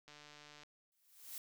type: click train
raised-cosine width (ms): 0.2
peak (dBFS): -39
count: 83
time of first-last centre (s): 0.08-0.634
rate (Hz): 148
type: noise with exponential growth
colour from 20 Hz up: blue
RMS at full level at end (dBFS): -44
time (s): 0.92-1.38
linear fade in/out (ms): 1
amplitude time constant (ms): 100
effects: none